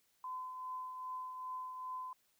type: tone with tremolo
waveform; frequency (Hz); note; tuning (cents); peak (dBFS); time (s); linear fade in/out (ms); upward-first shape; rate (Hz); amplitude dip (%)
sine; 1020; C6; -44; -39; 0.24-2.13; 2; triangle; 2.5; 45
effects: white hiss -75 dBFS RMS until 2.39 s